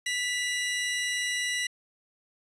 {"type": "tone pair together", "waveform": "sawtooth", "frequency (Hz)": [1975.5, 2854], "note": ["B6", "F7"], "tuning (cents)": [0, 37], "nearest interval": "tritone", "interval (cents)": 637, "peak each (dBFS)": [-25, -30], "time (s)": [0.06, 1.67], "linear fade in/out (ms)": 5, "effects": ["resampled to 24000 Hz"]}